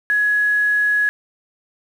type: tone with quantisation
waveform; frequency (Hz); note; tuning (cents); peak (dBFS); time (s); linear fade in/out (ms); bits
sine; 1680; G#6; +19; -14; 0.1-1.09; 0; 7
effects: none